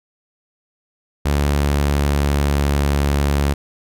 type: tone with pitch glide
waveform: sawtooth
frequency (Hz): 72 to 71.17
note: D2 to C#2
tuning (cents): -34 to +46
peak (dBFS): -11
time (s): 1.25-3.54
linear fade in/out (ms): 10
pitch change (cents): -20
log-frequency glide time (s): 1.35-2.85
effects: none